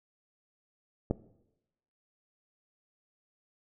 clicks, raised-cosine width 2 ms, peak -29 / -14 dBFS, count 2, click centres 1.101 / 1.11 s, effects noise-tail reverb RT60 0.9 s tail -18 dB re dry

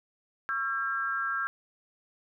sine tone cluster, 1111 / 1352 / 1612 Hz, C#6 / E6 / G6, +4 / +43 / +48 cents, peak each -39 / -31 / -31 dBFS, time 0.49-1.47 s, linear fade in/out 0 ms, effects none

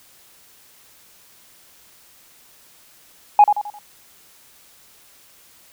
sine tone with echo, 830.6 Hz, G#5, in tune, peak -4 dBFS, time 3.39-3.44 s, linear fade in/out 2 ms, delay 87 ms, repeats 4, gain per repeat -8 dB, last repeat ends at 3.788 s, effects tanh soft clip ceiling -2 dBFS + white hiss -51 dBFS RMS until 5.72 s

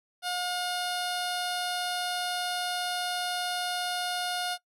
10% pulse tone with notch filter, 717 Hz, F5, 45 cents sharp, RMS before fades -31 dBFS, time 0.22-4.58 s, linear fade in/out 50 ms, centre 2300 Hz, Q 2, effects noise-tail reverb RT60 0.1 s tail -20 dB re dry + low-pass 11000 Hz 12 dB/octave

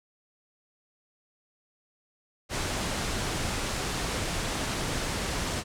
pink low-pass noise, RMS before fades -31 dBFS, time 2.49-5.64 s, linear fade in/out 50 ms, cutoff 9400 Hz, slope 24 dB/octave, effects none

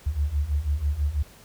sine beating tone pair, 69.3 / 75.4 Hz, C#2 / D2, 0 / +46 cents, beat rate 6.1 Hz, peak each -27 / -24 dBFS, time 0.06-1.23 s, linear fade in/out 10 ms, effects pink hiss -51 dBFS RMS until 1.44 s

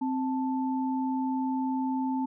sine tone pair together, 261.6 / 880 Hz, C4 / A5, 0 / 0 cents, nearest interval octave + major sixth, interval 2100 cents, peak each -27 / -33 dBFS, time 0.01-2.26 s, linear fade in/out 10 ms, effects none

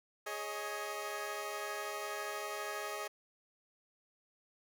15% pulse chord, Ab suspended fourth, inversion none, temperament equal with one note detuned, 415.3 / 554.4 / 629.1 Hz, Ab4 / Db5 / Eb5, 0 / 0 / +19 cents, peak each -36 / -39 / -36 dBFS, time 0.26-3.08 s, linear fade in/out 10 ms, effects none

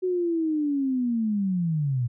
sine linear sweep, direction down, 372.9 to 115.7 Hz, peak -22 dBFS, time 0.02-2.08 s, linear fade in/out 20 ms, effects none

